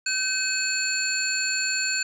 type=tone cluster; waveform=sine; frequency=1538 / 2555 / 4386 / 7180 Hz; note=G6 / D#7 / C#8 / A8; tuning=-33 / +45 / -19 / +34 cents; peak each=-28 dBFS; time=0.06-2.03 s; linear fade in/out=5 ms; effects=tanh soft clip ceiling -14 dBFS